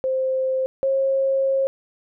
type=tone pair in turn; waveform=sine; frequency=523.3 / 538.9 Hz; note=C5 / C#5; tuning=0 / -49 cents; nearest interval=minor second; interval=51 cents; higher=second; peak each=-19 / -17 dBFS; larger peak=second; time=0.04-0.66 / 0.83-1.67 s; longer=second; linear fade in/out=0 ms; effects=none